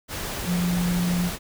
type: tone in noise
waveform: sine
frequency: 176.5 Hz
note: F3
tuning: 19 cents sharp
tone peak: -21 dBFS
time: 0.45-1.31 s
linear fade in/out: 50 ms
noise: pink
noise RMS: -31 dBFS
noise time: 0.08-1.39 s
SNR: +7 dB
effects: none